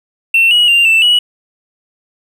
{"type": "tone with pitch steps", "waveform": "triangle", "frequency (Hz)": [2700, 2909, 2786, 2663, 2927], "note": ["E7", "F#7", "F7", "E7", "F#7"], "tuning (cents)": [41, -30, -5, 17, -19], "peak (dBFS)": -4, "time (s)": [0.34, 1.19], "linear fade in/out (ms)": 5, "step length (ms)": 170, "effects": ["tanh soft clip ceiling -1 dBFS"]}